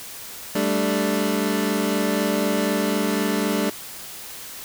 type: chord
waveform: 25% pulse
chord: G suspended second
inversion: none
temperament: equal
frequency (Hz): 196 / 220 / 293.7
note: G3 / A3 / D4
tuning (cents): 0 / 0 / 0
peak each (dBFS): -21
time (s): 0.55-3.7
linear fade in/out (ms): 5
effects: white hiss -37 dBFS RMS until 4.64 s